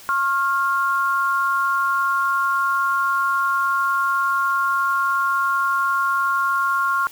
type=tone pair together; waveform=sine; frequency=1085.9 / 1396.9 Hz; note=C#6 / F6; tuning=-36 / 0 cents; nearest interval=major third; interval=436 cents; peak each=-20 dBFS; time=0.09-7.07 s; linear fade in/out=0 ms; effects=white hiss -43 dBFS RMS until 7.11 s